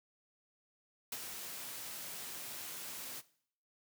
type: noise with ADSR envelope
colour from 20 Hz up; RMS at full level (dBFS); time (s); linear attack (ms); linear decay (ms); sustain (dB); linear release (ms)
white; -38; 1.12-3.22; 4; 40; -7; 34
effects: noise-tail reverb RT60 0.6 s tail -19 dB re dry + high-pass 100 Hz 12 dB/octave